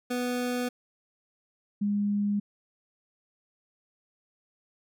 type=tone pair in turn; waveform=25% pulse / sine; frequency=246.9 / 204.5 Hz; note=B3 / G#3; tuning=0 / -26 cents; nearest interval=minor third; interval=326 cents; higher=first; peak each=-24 dBFS; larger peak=neither; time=0.1-0.69 / 1.81-2.4 s; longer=neither; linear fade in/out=10 ms; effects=none